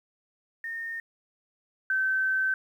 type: tone pair in turn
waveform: sine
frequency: 1832 / 1540.5 Hz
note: A#6 / G6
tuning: -31 / -31 cents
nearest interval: minor third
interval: 300 cents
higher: first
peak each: -32 / -23 dBFS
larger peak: second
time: 0.64-1 / 1.9-2.54 s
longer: second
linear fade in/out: 2 ms
effects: 10-bit